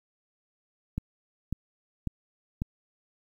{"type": "click train", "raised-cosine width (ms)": 5, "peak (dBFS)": -17, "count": 4, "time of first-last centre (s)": [0.98, 2.619], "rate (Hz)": 1.83, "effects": ["9-bit"]}